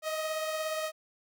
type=beating tone pair; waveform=sawtooth; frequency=626 / 643 Hz; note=D#5 / E5; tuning=+10 / -43 cents; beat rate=17 Hz; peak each=-28 / -37 dBFS; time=0.02-0.92 s; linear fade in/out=50 ms; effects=none